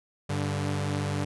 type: tone pair together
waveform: sawtooth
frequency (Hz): 98 / 145.11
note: G2 / D3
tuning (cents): 0 / -20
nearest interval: perfect fifth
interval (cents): 680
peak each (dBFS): -26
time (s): 0.29-1.25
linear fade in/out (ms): 10
effects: resampled to 24000 Hz